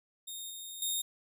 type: tone with level steps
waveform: 15% pulse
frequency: 3689 Hz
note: A#7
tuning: 19 cents flat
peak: -33 / -35 / -24 dBFS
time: 0.27-1.02 s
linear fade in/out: 10 ms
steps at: 0.5 / 0.82 s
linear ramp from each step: 2 ms
effects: none